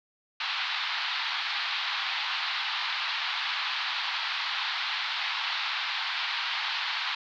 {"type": "band-pass noise", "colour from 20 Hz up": "white", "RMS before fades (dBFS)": -31, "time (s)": [0.4, 7.15], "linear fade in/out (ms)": 5, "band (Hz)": [820, 4300], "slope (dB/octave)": 48, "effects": []}